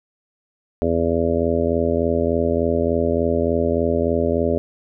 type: harmonic tone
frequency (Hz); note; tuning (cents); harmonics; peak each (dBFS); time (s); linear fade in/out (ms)
83.4; E2; +21; 1 / 2 / 3 / 4 / 5 / 6 / 7 / 8; -25 / -30 / -23 / -27 / -22 / -27 / -23 / -31; 0.82-4.58; 0
effects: none